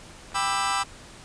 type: click train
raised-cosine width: 0.5 ms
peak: -30 dBFS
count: 37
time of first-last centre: 0.32-0.756 s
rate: 82.6 Hz
type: chord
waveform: sawtooth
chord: E minor seventh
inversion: first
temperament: just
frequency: 791.1 / 988.9 / 1186.7 / 1318.5 Hz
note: G5 / B5 / D6 / E6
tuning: +16 / +2 / +18 / 0 cents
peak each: -25 dBFS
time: 0.34-0.84 s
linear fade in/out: 20 ms
effects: pink hiss -46 dBFS RMS until 1.24 s + resampled to 22050 Hz